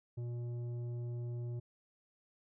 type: tone with tanh clipping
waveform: triangle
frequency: 120 Hz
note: B2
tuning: 49 cents flat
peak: -39 dBFS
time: 0.17-1.6 s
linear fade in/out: 10 ms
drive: 13 dB
effects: none